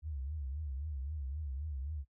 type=tone with vibrato; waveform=sine; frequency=71.6 Hz; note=D2; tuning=43 cents flat; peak=-37 dBFS; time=0.02-2.05 s; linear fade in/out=50 ms; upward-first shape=triangle; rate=3.8 Hz; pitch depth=200 cents each way; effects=noise-tail reverb RT60 0.1 s tail -19 dB re dry